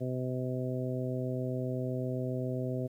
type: harmonic tone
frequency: 127.6 Hz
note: C3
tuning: 43 cents flat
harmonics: 1 / 2 / 3 / 4 / 5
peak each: -34 / -37 / -39 / -40 / -41 dBFS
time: 0-2.88 s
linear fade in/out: 20 ms
effects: 11-bit